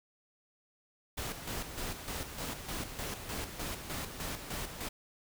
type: noise with tremolo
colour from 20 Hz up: pink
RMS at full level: -38 dBFS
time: 1.17-4.89 s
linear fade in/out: 10 ms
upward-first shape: square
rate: 3.3 Hz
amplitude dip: 55%
effects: none